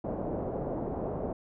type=low-pass noise; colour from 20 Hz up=white; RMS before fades=-34 dBFS; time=0.04-1.33 s; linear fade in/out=5 ms; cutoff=660 Hz; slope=24 dB/octave; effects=none